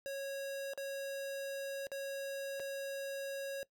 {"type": "tone with dropouts", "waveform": "square", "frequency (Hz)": 550, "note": "C#5", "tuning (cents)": -14, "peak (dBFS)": -39, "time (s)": [0.06, 3.63], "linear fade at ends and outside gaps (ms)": 0, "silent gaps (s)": [[0.735, 0.776], [1.869, 1.917], [2.597, 2.601]], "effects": ["noise-tail reverb RT60 0.1 s tail -20 dB re dry"]}